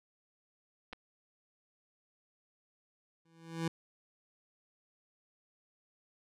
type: clicks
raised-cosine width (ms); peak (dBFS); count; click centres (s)
0.3; -30 / -27; 2; 0.928 / 0.932
type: tone with exponential growth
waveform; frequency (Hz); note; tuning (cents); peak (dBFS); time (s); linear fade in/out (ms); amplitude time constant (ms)
25% pulse; 164.81; E3; 0; -26; 3.25-3.68; 5; 92
effects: low-pass 9000 Hz 12 dB/octave